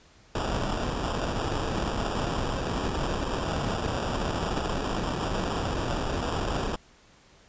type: noise with sample-and-hold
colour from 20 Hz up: pink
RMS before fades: -29 dBFS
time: 0.35-6.76 s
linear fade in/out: 2 ms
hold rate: 2100 Hz
effects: pink hiss -57 dBFS RMS until 7.48 s + resampled to 16000 Hz